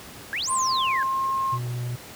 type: exponential two-way sweep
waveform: sine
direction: up then down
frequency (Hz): 1569 to 9440 to 1569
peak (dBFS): -25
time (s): 0.33-1.03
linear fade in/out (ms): 0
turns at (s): 0.51
type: tone with pitch glide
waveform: sine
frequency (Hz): 1046.5 to 1068.5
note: C6 to C6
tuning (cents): 0 to +36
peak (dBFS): -22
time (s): 0.47-1.59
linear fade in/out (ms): 50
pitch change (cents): +36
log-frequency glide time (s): 0.68-1.23
type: tone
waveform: triangle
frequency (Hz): 122.3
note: B2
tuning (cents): -16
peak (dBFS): -24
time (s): 1.52-1.96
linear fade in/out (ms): 10
effects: pink hiss -42 dBFS RMS until 2.15 s + high-pass 80 Hz 12 dB/octave